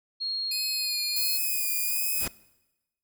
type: tone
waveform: sine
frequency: 4269 Hz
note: C8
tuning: 34 cents sharp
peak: -28 dBFS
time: 0.2-1.38 s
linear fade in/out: 20 ms
type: tone with vibrato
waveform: 10% pulse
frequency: 2480 Hz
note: D#7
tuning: 6 cents flat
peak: -23 dBFS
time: 0.51-2.27 s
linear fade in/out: 5 ms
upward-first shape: sine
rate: 1.4 Hz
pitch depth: 41 cents each way
type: high-pass noise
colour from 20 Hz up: white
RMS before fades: -29 dBFS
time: 1.16-2.25 s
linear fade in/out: 5 ms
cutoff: 9800 Hz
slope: 24 dB/octave
type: noise with exponential growth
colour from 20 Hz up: pink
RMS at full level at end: -30 dBFS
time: 2.09-2.28 s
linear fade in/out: 5 ms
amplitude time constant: 40 ms
effects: noise-tail reverb RT60 1.0 s tail -22 dB re dry